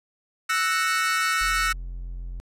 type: chord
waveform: 40% pulse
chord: F# dominant seventh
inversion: third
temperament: equal with one note detuned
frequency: 1318.5 / 1480 / 1851.8 / 2217 Hz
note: E6 / F#6 / A#6 / C#7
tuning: 0 / 0 / -12 / 0 cents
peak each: -24 / -26 / -28 / -28 dBFS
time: 0.49-1.73 s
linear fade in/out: 10 ms
type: tone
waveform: triangle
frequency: 43.61 Hz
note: F1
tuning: 2 cents flat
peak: -29 dBFS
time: 1.41-2.4 s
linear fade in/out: 0 ms
effects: low-pass 11000 Hz 12 dB/octave

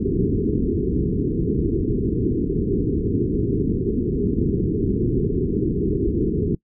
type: low-pass noise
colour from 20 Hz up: white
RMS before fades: -21 dBFS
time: 0-6.55 s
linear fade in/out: 5 ms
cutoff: 430 Hz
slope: 96 dB/octave
effects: noise-tail reverb RT60 0.1 s tail -23 dB re dry

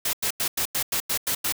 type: noise bursts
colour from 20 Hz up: white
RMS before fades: -25 dBFS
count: 9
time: 0.05-1.524 s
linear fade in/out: 5 ms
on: 82 ms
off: 92 ms
effects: none

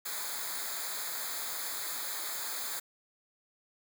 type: noise with comb filter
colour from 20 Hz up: white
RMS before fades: -37 dBFS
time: 0.05-2.8 s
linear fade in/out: 10 ms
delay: 0.35 ms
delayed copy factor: -1
effects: none

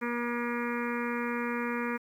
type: harmonic tone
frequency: 239 Hz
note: A#3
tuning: 43 cents sharp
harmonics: 1 / 2 / 4 / 5 / 6 / 7 / 8 / 9 / 10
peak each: -33 / -36 / -39 / -40 / -41 / -41 / -42 / -43 / -43 dBFS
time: 0.01-1.98 s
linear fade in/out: 20 ms
effects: 10-bit

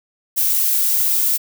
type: noise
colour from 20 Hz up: violet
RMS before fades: -17 dBFS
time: 0.36-1.38 s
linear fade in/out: 20 ms
effects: none

